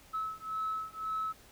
sine beating tone pair, 1296 / 1297.9 Hz, E6 / E6, -30 / -27 cents, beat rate 1.9 Hz, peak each -36 / -36 dBFS, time 0.13-1.33 s, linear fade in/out 20 ms, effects tanh soft clip ceiling -27 dBFS + pink hiss -58 dBFS RMS until 1.51 s

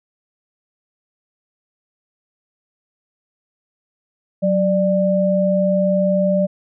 sine tone pair together, 186.7 / 592.7 Hz, F#3 / D5, +16 / +16 cents, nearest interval octave + minor sixth, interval 2000 cents, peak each -17 / -16 dBFS, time 4.42-6.47 s, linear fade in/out 20 ms, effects none

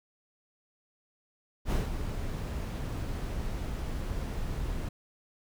brown noise with ADSR envelope, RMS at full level -26 dBFS, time 1.65-4.89 s, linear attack 66 ms, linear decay 170 ms, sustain -8 dB, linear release 6 ms, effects none

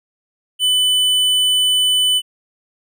sine tone with tanh clipping, 3000 Hz, F#7, 23 cents sharp, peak -14 dBFS, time 0.59-2.22 s, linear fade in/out 50 ms, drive 13 dB, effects none

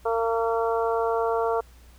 harmonic tone, 228.3 Hz, A#3, 36 cents flat, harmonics 2 / 3 / 4 / 5 / 6, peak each -24 / -28 / -30 / -32 / -34 dBFS, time 0.05-1.61 s, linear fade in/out 10 ms, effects added 60 Hz sine -49 dBFS peak until 1.98 s + pink hiss -57 dBFS RMS until 1.98 s

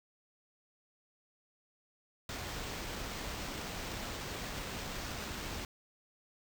pink noise with sample-and-hold, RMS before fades -41 dBFS, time 2.29-5.65 s, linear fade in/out 2 ms, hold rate 11025 Hz, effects none

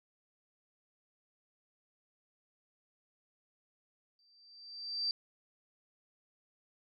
sine tone with exponential growth, 4674 Hz, D8, 9 cents flat, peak -29 dBFS, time 4.19-5.11 s, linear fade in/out 1 ms, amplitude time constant 200 ms, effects none

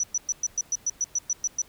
sine tone bursts, 5920 Hz, F#8, in tune, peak -22 dBFS, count 12, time 0-1.618 s, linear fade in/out 2 ms, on 34 ms, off 110 ms, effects pink hiss -55 dBFS RMS until 1.68 s

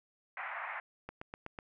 white band-pass noise, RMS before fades -41 dBFS, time 0.37-0.8 s, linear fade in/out 2 ms, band 670 to 2200 Hz, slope 48 dB/octave
click train, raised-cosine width 0.5 ms, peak -27 dBFS, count 5, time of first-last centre 1.09-1.588 s, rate 8.03 Hz
effects none

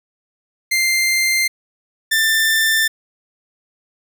sawtooth tone pair in turn, 2093 / 1781.1 Hz, C7 / A6, 0 / +21 cents, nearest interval minor third, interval 279 cents, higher first, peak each -11 / -10 dBFS, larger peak second, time 0.71-1.48 / 2.11-2.88 s, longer neither, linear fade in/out 10 ms, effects none

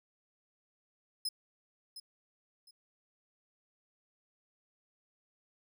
sawtooth tone with echo, 5100 Hz, D#8, 42 cents sharp, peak -30 dBFS, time 1.25-1.29 s, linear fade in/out 5 ms, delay 710 ms, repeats 2, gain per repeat -12 dB, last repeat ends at 2.71 s, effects none

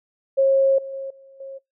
sine tone with level steps, 541 Hz, C#5, 42 cents flat, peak -13 / -29 / -27 / -44 / -32 dBFS, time 0.37-1.59 s, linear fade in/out 20 ms, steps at 0.78 / 0.93 / 1.1 / 1.4 s, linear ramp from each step 5 ms, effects noise-tail reverb RT60 0.2 s tail -26 dB re dry

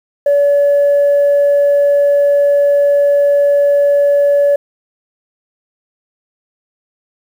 sine tone, 571 Hz, D5, 49 cents flat, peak -6 dBFS, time 0.26-4.56 s, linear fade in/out 5 ms, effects tanh soft clip ceiling -5 dBFS + 7-bit

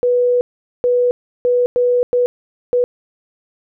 sine tone bursts at uneven times, 490.8 Hz, B4, 11 cents flat, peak -11 dBFS, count 6, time 0.03-0.41 / 0.84-1.11 / 1.45-1.66 / 1.76-2.03 / 2.13-2.26 / 2.73-2.84 s, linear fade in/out 0 ms, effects none

